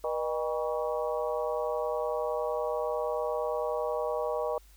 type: harmonic tone with a mistuned harmonic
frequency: 160.4 Hz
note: E3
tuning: 47 cents flat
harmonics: 3 / 4 / 5 / 6 / 7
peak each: -32 / -32 / -38 / -39 / -39 dBFS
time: 0.04-4.58 s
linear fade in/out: 2 ms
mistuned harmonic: 4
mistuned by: -82 cents
effects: added 50 Hz sine -54 dBFS peak until 4.76 s + white hiss -62 dBFS RMS until 4.76 s